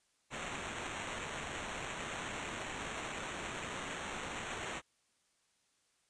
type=noise with sample-and-hold; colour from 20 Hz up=white; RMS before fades=-42 dBFS; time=0.3-4.82 s; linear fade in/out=50 ms; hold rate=4900 Hz; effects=white hiss -75 dBFS RMS until 6.09 s + resampled to 22050 Hz